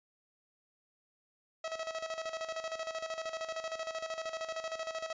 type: tone with tremolo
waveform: sawtooth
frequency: 646 Hz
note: E5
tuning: 35 cents flat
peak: -31 dBFS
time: 1.64-5.13 s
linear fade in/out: 5 ms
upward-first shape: square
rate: 13 Hz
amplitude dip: 65%
effects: resampled to 16000 Hz